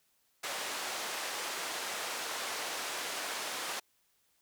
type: band-pass noise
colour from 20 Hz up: pink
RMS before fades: -38 dBFS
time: 0.43-3.8 s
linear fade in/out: 10 ms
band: 610 to 9800 Hz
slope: 12 dB/octave
effects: white hiss -73 dBFS RMS until 4.41 s

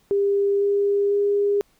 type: tone with pitch steps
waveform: sine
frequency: 400.4 / 403.2 / 406 Hz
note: G4 / G4 / G#4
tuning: +37 / +49 / -39 cents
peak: -17 dBFS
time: 0.11-1.61 s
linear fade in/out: 0 ms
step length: 500 ms
effects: pink hiss -62 dBFS RMS until 1.79 s

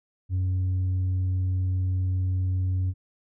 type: tone with tanh clipping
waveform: sine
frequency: 92.5 Hz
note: F#2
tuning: in tune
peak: -23 dBFS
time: 0.29-2.94 s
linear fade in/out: 50 ms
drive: 2 dB
effects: none

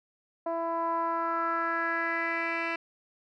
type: tone with low-pass filter sweep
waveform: 10% pulse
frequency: 333 Hz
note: E4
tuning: 18 cents sharp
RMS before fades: -30 dBFS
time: 0.46-2.76 s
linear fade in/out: 5 ms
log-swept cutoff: 780 to 2700 Hz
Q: 3.8
effects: none

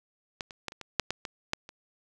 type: clicks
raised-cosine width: 0.2 ms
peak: -16 / -26 / -16 / -27 / -23 / -6 / -12 / -18 / -10 / -27 dBFS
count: 10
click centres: 0.408 / 0.508 / 0.683 / 0.721 / 0.813 / 0.997 / 1.106 / 1.252 / 1.534 / 1.691 s
effects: none

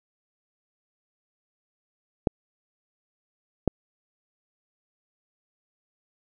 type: clicks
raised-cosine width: 2 ms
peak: -6 dBFS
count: 2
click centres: 2.272 / 3.677 s
effects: none

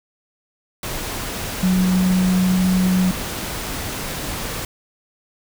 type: tone in noise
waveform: sine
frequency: 184.5 Hz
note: F#3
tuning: 5 cents flat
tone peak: -14 dBFS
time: 1.63-3.11 s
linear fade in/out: 2 ms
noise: pink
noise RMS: -27 dBFS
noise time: 0.83-4.65 s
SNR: +10 dB
effects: none

